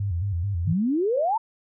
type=tone with vibrato; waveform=sine; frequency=92.5 Hz; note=F#2; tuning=in tune; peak=-23 dBFS; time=0-0.73 s; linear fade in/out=5 ms; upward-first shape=square; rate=4.6 Hz; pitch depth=140 cents each way
type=exponential sweep; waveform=sine; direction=up; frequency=146.83 to 943 Hz; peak=-20 dBFS; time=0.67-1.38 s; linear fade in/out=10 ms
type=tone with exponential decay; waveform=sine; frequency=504 Hz; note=B4; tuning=35 cents sharp; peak=-25 dBFS; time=1.16-1.36 s; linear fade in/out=5 ms; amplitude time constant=43 ms
effects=none